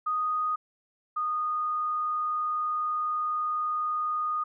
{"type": "tone pair in turn", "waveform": "sine", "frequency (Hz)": [1242, 1232], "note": ["D#6", "D#6"], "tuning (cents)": [-3, -17], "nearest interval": "unison", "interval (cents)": 14, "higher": "first", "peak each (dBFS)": [-25, -26], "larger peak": "first", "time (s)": [[0.06, 0.56], [1.16, 4.44]], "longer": "second", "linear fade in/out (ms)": 10, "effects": []}